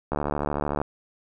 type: click train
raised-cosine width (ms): 1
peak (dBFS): -12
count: 52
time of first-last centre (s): 0.12-0.816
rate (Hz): 73.3
effects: none